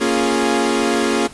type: chord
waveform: sawtooth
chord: Bb minor seventh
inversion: none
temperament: equal with one note detuned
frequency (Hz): 231.9 / 277.2 / 349.2 / 415.3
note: Bb3 / Db4 / F4 / Ab4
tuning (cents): -9 / 0 / 0 / 0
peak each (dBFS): -17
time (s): 0-1.28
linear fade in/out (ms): 20
effects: pink hiss -40 dBFS RMS until 1.33 s + resampled to 24000 Hz